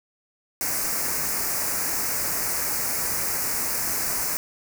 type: band-stop noise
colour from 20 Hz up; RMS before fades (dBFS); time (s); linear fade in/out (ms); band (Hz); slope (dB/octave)
white; -26; 0.61-4.37; 0; 2400 to 4800; 48
effects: none